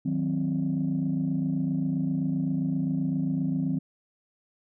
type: chord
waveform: sine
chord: C diminished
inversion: first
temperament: equal with one note detuned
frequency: 157.37 / 185 / 261.6 Hz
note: Eb3 / Gb3 / C4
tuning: +20 / 0 / 0 cents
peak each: -28 / -29 / -27 dBFS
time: 0.05-3.79 s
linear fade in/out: 10 ms
effects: tanh soft clip ceiling -18 dBFS